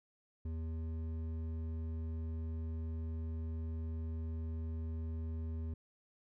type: tone with hard clipping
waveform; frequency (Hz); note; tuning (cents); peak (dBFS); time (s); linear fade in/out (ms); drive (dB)
sine; 80.7; E2; -36; -39; 0.45-5.74; 5; 9
effects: none